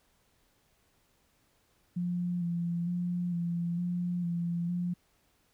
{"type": "tone with vibrato", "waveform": "sine", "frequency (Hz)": 173.9, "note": "F3", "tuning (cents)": -7, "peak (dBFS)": -29, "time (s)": [1.96, 4.94], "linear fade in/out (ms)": 10, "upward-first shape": "square", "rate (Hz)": 1.1, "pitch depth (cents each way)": 25, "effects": ["pink hiss -70 dBFS RMS until 5.53 s"]}